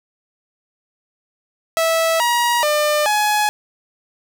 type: tone with pitch steps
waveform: sawtooth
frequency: 654 / 954 / 600 / 842 Hz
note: E5 / A#5 / D5 / G#5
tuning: -14 / +40 / +37 / +24 cents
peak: -11 dBFS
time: 1.77-3.49 s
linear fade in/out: 0 ms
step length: 430 ms
effects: none